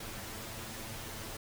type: noise with comb filter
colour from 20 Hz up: pink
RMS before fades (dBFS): -43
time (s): 0-1.37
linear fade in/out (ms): 5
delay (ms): 9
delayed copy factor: +0.85
effects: none